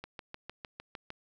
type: click train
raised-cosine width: 0.3 ms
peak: -25 dBFS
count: 8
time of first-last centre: 0.04-1.104 s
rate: 6.58 Hz
effects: none